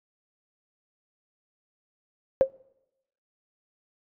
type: tone with exponential decay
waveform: sine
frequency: 533 Hz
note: C5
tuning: 32 cents sharp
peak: -10 dBFS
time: 2.41-2.5 s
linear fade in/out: 0 ms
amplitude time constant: 18 ms
effects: noise-tail reverb RT60 0.9 s tail -26 dB re dry + tanh soft clip ceiling -7 dBFS